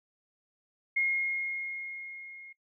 sine tone with level ramp, 2147 Hz, C7, 44 cents sharp, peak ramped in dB -24 to -46 dBFS, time 0.96-2.53 s, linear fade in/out 10 ms, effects noise-tail reverb RT60 0.1 s tail -19 dB re dry

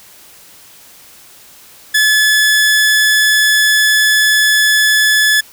sawtooth tone, 1719 Hz, A6, 41 cents flat, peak -5 dBFS, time 1.94-5.41 s, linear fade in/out 10 ms, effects white hiss -41 dBFS RMS until 5.52 s

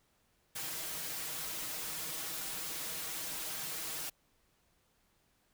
white noise with comb filter, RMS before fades -40 dBFS, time 0.55-4.1 s, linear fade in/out 10 ms, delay 6.3 ms, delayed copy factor +0.8, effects pink hiss -73 dBFS RMS until 5.53 s

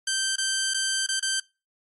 10% pulse tone with dropouts, 1560 Hz, G6, 9 cents flat, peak -15 dBFS, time 0.07-1.4 s, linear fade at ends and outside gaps 5 ms, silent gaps 0.359-0.381 / 0.738-0.743 / 1.065-1.087 / 1.197-1.225 s, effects noise-tail reverb RT60 0.3 s tail -25 dB re dry + MP3 48 kbps

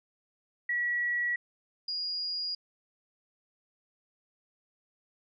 sine tone pair in turn, 1930 / 4863 Hz, B6 / D#8, -40 / -40 cents, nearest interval octave + major third, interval 1600 cents, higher second, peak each -27 / -31 dBFS, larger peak first, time 0.69-1.36 / 1.88-2.55 s, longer neither, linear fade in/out 5 ms, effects none

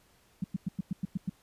sine tone bursts, 185 Hz, F#3, in tune, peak -27 dBFS, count 8, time 0.42-1.296 s, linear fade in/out 5 ms, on 22 ms, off 100 ms, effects pink hiss -65 dBFS RMS until 1.42 s + resampled to 32000 Hz

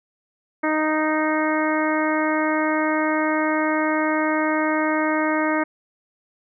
harmonic tone, 310 Hz, D#4, 6 cents flat, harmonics 1 / 2 / 3 / 4 / 5 / 6 / 7, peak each -22 / -25 / -27 / -28 / -29 / -30 / -30 dBFS, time 0.63-5.64 s, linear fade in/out 10 ms, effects none

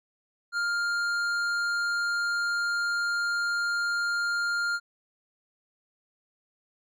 sine tone with hard clipping, 1403 Hz, F6, 8 cents sharp, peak -27 dBFS, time 0.52-4.8 s, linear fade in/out 50 ms, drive 9 dB, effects none

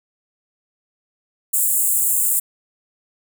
pink high-pass noise, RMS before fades -18 dBFS, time 1.53-2.4 s, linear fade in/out 10 ms, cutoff 7300 Hz, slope 96 dB/octave, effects none

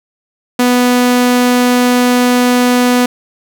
sawtooth tone, 246.9 Hz, B3, in tune, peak -4 dBFS, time 0.59-3.06 s, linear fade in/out 5 ms, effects none

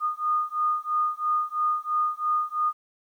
sine beating tone pair, 1225 / 1228 Hz, D#6 / D#6, -27 / -23 cents, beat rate 3 Hz, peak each -26 dBFS, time 0-2.73 s, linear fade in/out 50 ms, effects 10-bit

